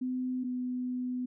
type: tone pair in turn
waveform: sine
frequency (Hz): 254.3 / 250.5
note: C4 / B3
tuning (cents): -49 / +25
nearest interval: unison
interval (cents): 26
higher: first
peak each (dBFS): -30 / -31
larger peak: first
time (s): 0.01-0.44 / 0.44-1.26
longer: second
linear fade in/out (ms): 10
effects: none